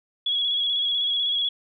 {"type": "tone with vibrato", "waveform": "sine", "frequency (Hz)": 3349, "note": "G#7", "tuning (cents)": 14, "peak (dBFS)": -21, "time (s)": [0.26, 1.49], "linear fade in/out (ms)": 5, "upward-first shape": "square", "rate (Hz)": 16, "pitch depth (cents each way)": 26, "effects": []}